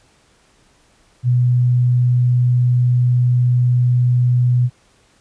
sine tone, 123.47 Hz, B2, in tune, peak -11 dBFS, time 1.23-4.7 s, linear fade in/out 50 ms, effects pink hiss -55 dBFS RMS until 5.2 s + resampled to 22050 Hz

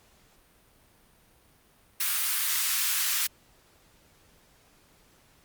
white high-pass noise, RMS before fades -27 dBFS, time 2-3.27 s, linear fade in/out 5 ms, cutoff 1200 Hz, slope 24 dB/octave, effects pink hiss -61 dBFS RMS until 5.44 s + Opus 48 kbps

